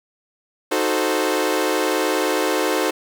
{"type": "chord", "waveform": "sawtooth", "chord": "D# diminished seventh", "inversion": "none", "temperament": "equal", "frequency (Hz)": [311.1, 370, 440, 523.3], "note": ["D#4", "F#4", "A4", "C5"], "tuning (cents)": [0, 0, 0, 0], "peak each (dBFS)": -20, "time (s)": [0.71, 2.91], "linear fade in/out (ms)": 10, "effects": ["8-bit"]}